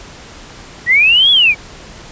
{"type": "linear two-way sweep", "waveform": "sine", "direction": "up then down", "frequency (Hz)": [1864, 3428, 2245], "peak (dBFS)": -6, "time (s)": [0.86, 1.55], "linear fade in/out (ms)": 50, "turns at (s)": 1.31, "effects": ["pink hiss -35 dBFS RMS until 2.11 s", "resampled to 16000 Hz"]}